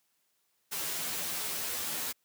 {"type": "noise with comb filter", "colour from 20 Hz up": "white", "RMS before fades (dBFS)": -35, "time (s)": [0.71, 2.13], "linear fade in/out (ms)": 20, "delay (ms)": 12, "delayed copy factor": 0.95, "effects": ["white hiss -75 dBFS RMS until 2.24 s", "high-pass 100 Hz 12 dB/octave"]}